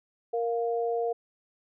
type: tone pair together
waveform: sine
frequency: 466.2 / 700.1 Hz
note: A#4 / F5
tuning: 0 / +4 cents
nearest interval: perfect fifth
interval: 704 cents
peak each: -27 / -31 dBFS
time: 0.33-1.13 s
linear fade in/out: 10 ms
effects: none